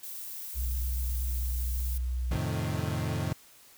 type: noise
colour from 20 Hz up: violet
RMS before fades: -40 dBFS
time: 0.03-1.98 s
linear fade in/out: 5 ms
type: tone with pitch glide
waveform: sine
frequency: 61.74 to 62.21 Hz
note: B1 to B1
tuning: 0 to +13 cents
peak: -28 dBFS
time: 0.54-2.39 s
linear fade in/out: 50 ms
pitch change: +13 cents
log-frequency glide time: 1.72-1.91 s
type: chord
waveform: 35% pulse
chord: F dominant seventh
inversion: none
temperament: equal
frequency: 87.31 / 110 / 130.81 / 155.56 Hz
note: F2 / A2 / C3 / Eb3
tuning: 0 / 0 / 0 / 0 cents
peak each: -33 dBFS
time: 2.31-3.33 s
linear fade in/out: 5 ms
effects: white hiss -56 dBFS RMS until 3.77 s